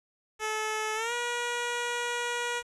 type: tone with pitch glide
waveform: 10% pulse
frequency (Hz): 433 to 480.4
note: A4 to B4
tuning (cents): -28 to -48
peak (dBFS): -21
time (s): 0.39-2.63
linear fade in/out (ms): 50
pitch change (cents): +180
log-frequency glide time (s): 0.95-1.13
effects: resampled to 24000 Hz + 9-bit